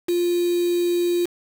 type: tone with quantisation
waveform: sine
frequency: 349.2 Hz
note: F4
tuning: in tune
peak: -18 dBFS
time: 0.08-1.26 s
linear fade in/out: 10 ms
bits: 5
effects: none